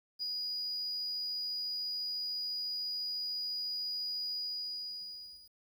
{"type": "tone with ADSR envelope", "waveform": "sine", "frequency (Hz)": 4907, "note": "D#8", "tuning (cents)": -25, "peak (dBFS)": -31, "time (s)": [0.19, 5.53], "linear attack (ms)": 36, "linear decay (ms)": 11, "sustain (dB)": -2, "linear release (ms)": 1200, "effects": ["tanh soft clip ceiling -31 dBFS", "10-bit"]}